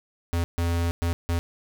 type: tone bursts at uneven times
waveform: square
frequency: 85.1 Hz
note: F2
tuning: 44 cents flat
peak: -23 dBFS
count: 4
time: 0.33-0.44 / 0.58-0.91 / 1.02-1.13 / 1.29-1.39 s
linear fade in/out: 0 ms
effects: none